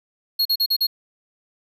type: tone bursts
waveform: square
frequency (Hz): 4303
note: C8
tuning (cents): +48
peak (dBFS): -17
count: 5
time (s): 0.39-0.87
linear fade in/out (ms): 10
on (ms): 64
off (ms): 40
effects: none